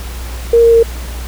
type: tone with pitch steps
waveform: sine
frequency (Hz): 466.2 / 462.7 / 459.3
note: A#4 / A#4 / A#4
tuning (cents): 0 / -13 / -26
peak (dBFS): -4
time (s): 0.53-0.83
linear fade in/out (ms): 5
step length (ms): 100
effects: added 60 Hz sine -22 dBFS peak until 1.27 s + pink hiss -31 dBFS RMS until 1.27 s